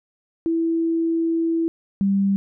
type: tone pair in turn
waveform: sine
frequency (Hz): 329.9 / 196.95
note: E4 / G3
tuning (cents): +1 / +8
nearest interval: major sixth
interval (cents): 893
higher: first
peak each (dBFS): -18 / -16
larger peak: second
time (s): 0.46-1.68 / 2.01-2.36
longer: first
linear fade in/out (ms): 0
effects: none